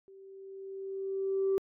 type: tone with level ramp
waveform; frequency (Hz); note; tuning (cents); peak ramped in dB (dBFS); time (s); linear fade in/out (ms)
sine; 387.6; G4; -20; -51 to -23; 0.08-1.58; 0
effects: tanh soft clip ceiling -22 dBFS